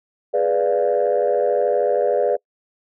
sine chord, G# diminished seventh, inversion none, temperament equal, 415.3 / 493.9 / 587.3 / 698.5 Hz, G#4 / B4 / D5 / F5, 0 / 0 / 0 / 0 cents, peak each -21 / -19 / -19 / -24 dBFS, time 0.33-2.37 s, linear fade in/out 20 ms, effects noise-tail reverb RT60 0.1 s tail -26 dB re dry + tanh soft clip ceiling -9 dBFS

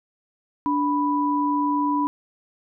sine tone pair together, 291.9 / 987.8 Hz, D4 / B5, -10 / 0 cents, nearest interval octave + major sixth, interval 2110 cents, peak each -22 dBFS, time 0.66-2.07 s, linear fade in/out 0 ms, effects none

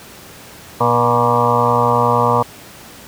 harmonic tone with a mistuned harmonic, 120.1 Hz, B2, 48 cents flat, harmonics 1 / 2 / 4 / 5 / 6 / 7 / 8 / 9 / 10, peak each -20 / -23 / -18 / -22 / -23 / -22 / -17 / -20 / -20 dBFS, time 0.8-2.43 s, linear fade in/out 10 ms, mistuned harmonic 10, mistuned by -43 cents, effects pink hiss -38 dBFS RMS until 3.07 s + high-pass 80 Hz 12 dB/octave

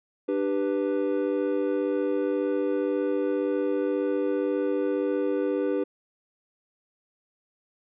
triangle chord, G major, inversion second, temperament equal with one note detuned, 297.1 / 392 / 493.9 Hz, D4 / G4 / B4, +20 / 0 / 0 cents, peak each -26 dBFS, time 0.28-5.84 s, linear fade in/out 10 ms, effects resampled to 8000 Hz

